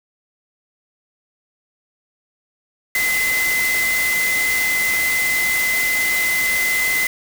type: tone in noise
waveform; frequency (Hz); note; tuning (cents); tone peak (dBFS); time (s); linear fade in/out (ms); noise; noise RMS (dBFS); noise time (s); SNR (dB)
sine; 2041; C7; -44; -17; 2.95-7.07; 2; white; -24; 2.95-7.07; +4
effects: none